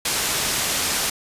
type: low-pass noise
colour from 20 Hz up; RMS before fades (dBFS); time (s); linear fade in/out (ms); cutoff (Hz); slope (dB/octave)
white; -23; 0.05-1.1; 5; 9400; 12
effects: resampled to 32000 Hz